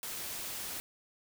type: noise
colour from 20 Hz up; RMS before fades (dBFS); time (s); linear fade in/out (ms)
white; -40; 0.03-0.8; 0
effects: none